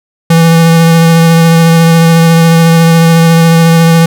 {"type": "tone with vibrato", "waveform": "square", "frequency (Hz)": 165.4, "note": "E3", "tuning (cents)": 6, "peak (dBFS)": -3, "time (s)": [0.3, 4.06], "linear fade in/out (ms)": 5, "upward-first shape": "triangle", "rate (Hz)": 14, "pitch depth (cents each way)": 17, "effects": []}